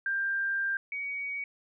sine tone pair in turn, 1588 / 2253 Hz, G6 / C#7, +22 / +28 cents, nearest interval tritone, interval 606 cents, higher second, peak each -27 / -32 dBFS, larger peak first, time 0.06-0.77 / 0.92-1.44 s, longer first, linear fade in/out 2 ms, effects none

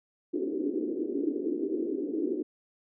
pink band-pass noise, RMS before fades -31 dBFS, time 0.33-2.43 s, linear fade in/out 10 ms, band 280 to 400 Hz, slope 48 dB/octave, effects none

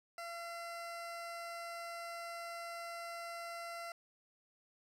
20% pulse tone, 681 Hz, F5, 44 cents flat, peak -38 dBFS, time 0.18-3.92 s, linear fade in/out 2 ms, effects low-pass 11000 Hz 12 dB/octave + 11-bit

